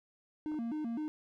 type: tone with vibrato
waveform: triangle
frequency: 266.3 Hz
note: C4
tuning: 31 cents sharp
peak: -32 dBFS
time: 0.46-1.08 s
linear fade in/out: 0 ms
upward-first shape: square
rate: 3.9 Hz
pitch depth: 240 cents each way
type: clicks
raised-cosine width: 1 ms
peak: -39 / -40 dBFS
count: 2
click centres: 0.518 / 0.543 s
effects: none